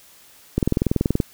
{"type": "click train", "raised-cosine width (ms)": 3, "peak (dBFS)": -5, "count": 14, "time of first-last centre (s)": [0.58, 1.202], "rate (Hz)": 20.9, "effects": ["white hiss -50 dBFS RMS until 1.33 s"]}